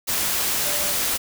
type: tone in noise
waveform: sine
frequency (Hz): 587.3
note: D5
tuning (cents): 0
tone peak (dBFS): -33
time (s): 0.65-0.93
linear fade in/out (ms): 20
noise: white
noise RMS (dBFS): -23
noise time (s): 0.07-1.18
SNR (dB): -13
effects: none